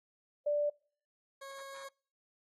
sine / 20% pulse tone pair in turn, 587.3 / 546.9 Hz, D5 / C#5, 0 / -23 cents, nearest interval minor second, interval 123 cents, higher first, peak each -28 / -40 dBFS, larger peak first, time 0.46-0.7 / 1.41-1.89 s, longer second, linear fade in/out 10 ms, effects noise-tail reverb RT60 0.5 s tail -26 dB re dry + AAC 32 kbps

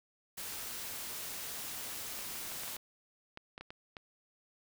white noise, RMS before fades -42 dBFS, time 0.37-2.77 s, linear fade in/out 10 ms
clicks, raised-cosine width 0.3 ms, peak -29 dBFS, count 11, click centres 2.19 / 2.356 / 2.519 / 2.635 / 2.678 / 2.765 / 3.374 / 3.579 / 3.61 / 3.705 / 3.968 s
effects none

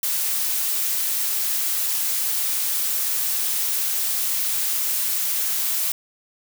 blue noise, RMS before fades -23 dBFS, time 0.03-5.92 s, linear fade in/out 2 ms, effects none

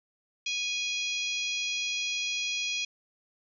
harmonic tone, 827 Hz, G#5, 8 cents flat, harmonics 3 / 4 / 5 / 6 / 7 / 8, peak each -32 / -34 / -39 / -41 / -39 / -45 dBFS, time 0.46-2.85 s, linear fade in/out 5 ms, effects none

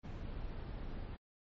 brown noise, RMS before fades -43 dBFS, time 0.03-1.17 s, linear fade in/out 20 ms, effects low-pass 4000 Hz 12 dB/octave + MP3 32 kbps

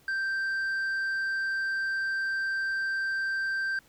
sine tone with tanh clipping, 1568 Hz, G6, in tune, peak -28 dBFS, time 0.08-3.79 s, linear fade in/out 2 ms, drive 4 dB, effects pink hiss -61 dBFS RMS until 3.88 s

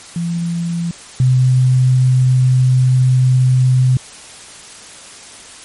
sine tone pair in turn, 170 / 128.09 Hz, F3 / C3, -46 / -36 cents, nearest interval perfect fourth, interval 490 cents, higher first, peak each -16 / -8 dBFS, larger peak second, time 0.16-0.91 / 1.2-3.97 s, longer second, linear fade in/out 2 ms, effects white hiss -36 dBFS RMS until 5.64 s + MP3 48 kbps

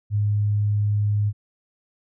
sine tone, 103.83 Hz, G#2, in tune, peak -18 dBFS, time 0.1-1.33 s, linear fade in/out 50 ms, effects none

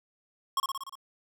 square tone with echo, 1087 Hz, C#6, 34 cents flat, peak -25 dBFS, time 0.57-0.6 s, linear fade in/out 2 ms, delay 59 ms, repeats 6, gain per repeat -3 dB, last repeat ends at 0.954 s, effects none

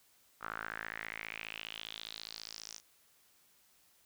sawtooth tone with band-pass filter sweep, 54.8 Hz, A1, 6 cents flat, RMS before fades -45 dBFS, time 0.4-2.81 s, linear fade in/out 50 ms, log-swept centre 1300 to 6100 Hz, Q 4.9, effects white hiss -68 dBFS RMS until 4.05 s

